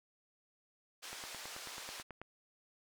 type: band-pass noise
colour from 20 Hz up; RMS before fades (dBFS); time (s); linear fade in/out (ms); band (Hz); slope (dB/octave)
white; -48; 1.02-2.03; 20; 500 to 6500; 12
type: click train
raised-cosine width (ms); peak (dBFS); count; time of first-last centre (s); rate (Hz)
0.5; -31; 11; 1.13-2.216; 9.21
effects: none